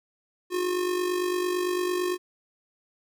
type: tone with amplitude modulation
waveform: square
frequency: 360 Hz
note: F#4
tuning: 47 cents flat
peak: -23 dBFS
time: 0.5-2.18 s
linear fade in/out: 50 ms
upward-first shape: sine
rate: 48.9 Hz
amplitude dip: 55%
effects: none